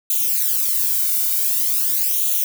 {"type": "noise with flanger", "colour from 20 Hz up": "violet", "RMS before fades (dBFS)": -19, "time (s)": [0.1, 2.44], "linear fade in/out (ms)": 2, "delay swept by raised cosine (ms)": [0.29, 1.39], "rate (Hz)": 0.46, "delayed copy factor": 0.8, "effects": []}